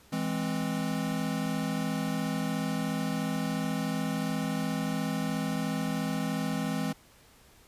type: chord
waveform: square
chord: E augmented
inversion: none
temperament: equal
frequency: 164.81 / 207.7 / 261.6 Hz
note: E3 / G#3 / B#3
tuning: 0 / 0 / 0 cents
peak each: -34 dBFS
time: 0.12-6.93 s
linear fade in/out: 10 ms
effects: pink hiss -58 dBFS RMS until 7.67 s + resampled to 32000 Hz